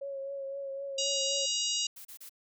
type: tone with vibrato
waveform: sine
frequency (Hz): 550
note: C#5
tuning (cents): -14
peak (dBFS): -35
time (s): 0.01-1.46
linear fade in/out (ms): 10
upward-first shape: triangle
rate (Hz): 3.9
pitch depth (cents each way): 30
type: harmonic tone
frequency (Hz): 953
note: A#5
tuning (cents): +38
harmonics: 3 / 4 / 5 / 6 / 7 / 8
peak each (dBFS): -34 / -35 / -36 / -37 / -37 / -38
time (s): 0.98-1.87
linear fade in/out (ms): 5
type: noise bursts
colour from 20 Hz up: blue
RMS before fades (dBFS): -47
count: 3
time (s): 1.96-2.295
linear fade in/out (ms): 10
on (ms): 91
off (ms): 31
effects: none